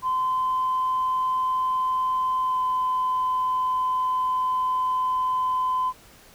sine tone with pitch glide, 1028 to 1019.7 Hz, C6 to C6, -31 to -45 cents, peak -20 dBFS, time 0.02-5.93 s, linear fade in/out 50 ms, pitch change -14 cents, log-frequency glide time 2.42-2.6 s, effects tanh soft clip ceiling -17 dBFS + pink hiss -51 dBFS RMS until 6.34 s

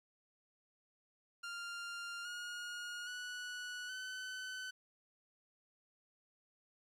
sawtooth tone with pitch steps, 1396.9 / 1434.5 / 1473.1 / 1512.8 Hz, F6 / F6 / F#6 / F#6, 0 / +46 / -8 / +38 cents, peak -39 dBFS, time 1.43-4.71 s, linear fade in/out 10 ms, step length 820 ms, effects low-pass 8000 Hz 12 dB/octave + 12-bit

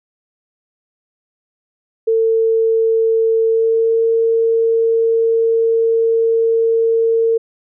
sine tone with pitch glide, 450 to 455 Hz, A4 to A#4, +39 to -42 cents, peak -11 dBFS, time 2.07-7.38 s, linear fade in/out 10 ms, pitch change +19 cents, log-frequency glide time 3.49-4.05 s, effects none

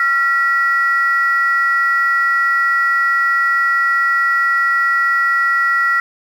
sine tone pair together, 1372.3 / 1929 Hz, F6 / B6, -31 / -41 cents, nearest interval tritone, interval 590 cents, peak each -14 dBFS, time 0-6 s, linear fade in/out 2 ms, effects tanh soft clip ceiling -5 dBFS + 7-bit

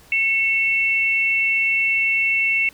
sine tone pair together, 2206 / 2689 Hz, C#7 / E7, -9 / +34 cents, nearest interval minor third, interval 343 cents, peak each -19 dBFS, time 0.12-2.69 s, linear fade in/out 2 ms, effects pink hiss -49 dBFS RMS until 2.73 s

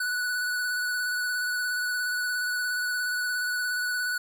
square tone with vibrato, 1480 Hz, F#6, in tune, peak -27 dBFS, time 0-4.18 s, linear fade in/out 5 ms, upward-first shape square, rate 17 Hz, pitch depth 15 cents each way, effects none

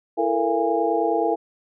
sine tone cluster, 333.3 / 440.1 / 469.5 / 682 / 819 Hz, E4 / A4 / A#4 / F5 / G#5, +19 / 0 / +12 / -41 / -24 cents, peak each -25 dBFS, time 0.17-1.36 s, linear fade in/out 20 ms, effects none

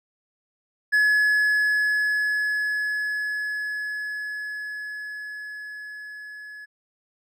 triangle tone with level ramp, 1699 Hz, G#6, 39 cents sharp, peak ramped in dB -14 to -36 dBFS, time 0.92-6.66 s, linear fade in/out 20 ms, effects none

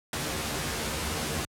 pink noise with comb filter, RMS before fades -31 dBFS, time 0.13-1.45 s, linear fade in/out 2 ms, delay 13 ms, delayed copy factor +0.9, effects high-pass 60 Hz 12 dB/octave + low-pass 12000 Hz 12 dB/octave

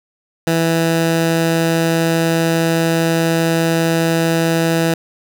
15% pulse tone, 164.81 Hz, E3, in tune, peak -7 dBFS, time 0.47-4.94 s, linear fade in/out 2 ms, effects none

